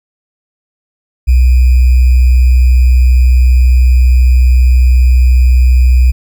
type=tone with sample-and-hold; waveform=sine; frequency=62.7 Hz; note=B1; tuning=27 cents sharp; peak=-3 dBFS; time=1.27-6.12 s; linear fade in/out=20 ms; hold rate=2450 Hz; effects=none